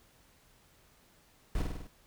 brown noise with echo, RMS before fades -31 dBFS, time 1.55-1.62 s, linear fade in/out 2 ms, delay 50 ms, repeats 5, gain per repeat -3 dB, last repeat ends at 1.87 s, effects pink hiss -64 dBFS RMS until 2.06 s

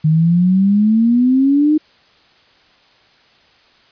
sine exponential sweep, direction up, 152.9 to 311.1 Hz, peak -9 dBFS, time 0.04-1.78 s, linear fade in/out 10 ms, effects white hiss -51 dBFS RMS until 3.91 s + resampled to 11025 Hz

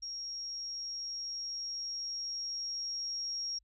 sine tone with level ramp, 5588 Hz, F8, in tune, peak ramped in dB -38 to -34 dBFS, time 0.02-3.59 s, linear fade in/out 10 ms, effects added 50 Hz sine -68 dBFS peak until 3.63 s

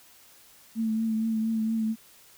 sine tone with vibrato, 222.3 Hz, A3, 18 cents sharp, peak -24 dBFS, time 0.75-1.96 s, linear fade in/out 50 ms, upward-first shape triangle, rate 4.3 Hz, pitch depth 31 cents each way, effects white hiss -55 dBFS RMS until 2.37 s

